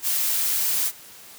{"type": "noise", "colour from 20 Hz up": "blue", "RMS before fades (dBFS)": -23, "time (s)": [0.02, 0.92], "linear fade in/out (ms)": 50, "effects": ["white hiss -45 dBFS RMS until 1.38 s", "high-pass 80 Hz 12 dB/octave"]}